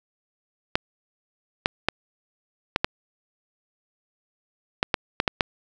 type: clicks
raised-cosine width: 0.3 ms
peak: -3 dBFS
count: 10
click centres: 0.755 / 1.659 / 1.886 / 2.761 / 2.845 / 4.829 / 4.942 / 5.201 / 5.278 / 5.408 s
effects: none